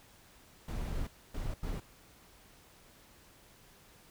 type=noise bursts at uneven times; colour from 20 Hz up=brown; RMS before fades=-36 dBFS; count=3; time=0.68-1.07 / 1.34-1.54 / 1.63-1.8 s; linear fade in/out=5 ms; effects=pink hiss -60 dBFS RMS until 4.1 s